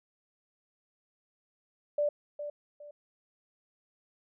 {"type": "tone with echo", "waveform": "sine", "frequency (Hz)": 587.3, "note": "D5", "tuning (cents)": 0, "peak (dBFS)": -25, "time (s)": [1.98, 2.09], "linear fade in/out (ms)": 5, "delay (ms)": 410, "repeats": 2, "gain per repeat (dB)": -10, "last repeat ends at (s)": 2.91, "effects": []}